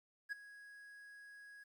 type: tone with ADSR envelope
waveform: triangle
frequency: 1661.2 Hz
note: G#6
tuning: in tune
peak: -35 dBFS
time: 0.29-1.64 s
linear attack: 31 ms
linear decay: 13 ms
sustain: -17 dB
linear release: 13 ms
effects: 12-bit